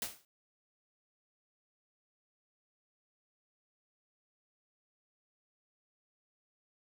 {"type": "noise with exponential decay", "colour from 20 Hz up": "white", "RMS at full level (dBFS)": -34, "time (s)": [0.02, 0.25], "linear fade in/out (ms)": 1, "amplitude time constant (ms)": 49, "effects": []}